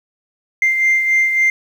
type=beating tone pair; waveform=sine; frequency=2093 / 2096.6 Hz; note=C7 / C7; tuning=0 / +3 cents; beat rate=3.6 Hz; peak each=-11 / -20 dBFS; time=0.62-1.5 s; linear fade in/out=2 ms; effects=tanh soft clip ceiling -8 dBFS + 7-bit